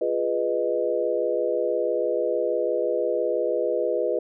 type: chord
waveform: sine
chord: F half-diminished seventh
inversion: none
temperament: equal with one note detuned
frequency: 349.2 / 415.3 / 493.9 / 619.4 Hz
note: F4 / Ab4 / Cb5 / Eb5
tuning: 0 / 0 / 0 / -8 cents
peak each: -29 / -28 / -25 / -27 dBFS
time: 0.01-4.19 s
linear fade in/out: 5 ms
effects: none